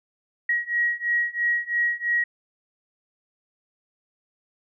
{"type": "beating tone pair", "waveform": "sine", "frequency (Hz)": [1900, 1903], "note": ["A#6", "A#6"], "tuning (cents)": [33, 35], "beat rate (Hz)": 3, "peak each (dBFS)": [-25, -24], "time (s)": [0.49, 2.24], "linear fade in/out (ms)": 5, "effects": []}